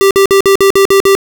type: tone bursts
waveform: square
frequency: 392 Hz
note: G4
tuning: in tune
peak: -5 dBFS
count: 8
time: 0.01-1.151 s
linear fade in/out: 0 ms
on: 98 ms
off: 51 ms
effects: none